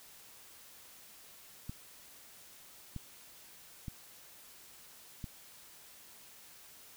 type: clicks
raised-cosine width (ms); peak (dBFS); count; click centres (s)
5; -28; 4; 1.695 / 2.963 / 3.882 / 5.242
effects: white hiss -56 dBFS RMS until 6.96 s